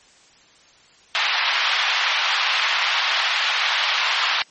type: band-pass noise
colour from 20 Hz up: white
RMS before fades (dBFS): -21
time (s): 1.15-4.42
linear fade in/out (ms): 0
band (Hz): 820 to 3800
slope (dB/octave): 24
effects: white hiss -52 dBFS RMS until 4.5 s + MP3 32 kbps